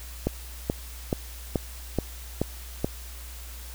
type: click train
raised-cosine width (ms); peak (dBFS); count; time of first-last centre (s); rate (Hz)
2; -10; 7; 0.27-2.845; 2.33
effects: added 60 Hz sine -39 dBFS peak until 3.74 s + white hiss -45 dBFS RMS until 3.74 s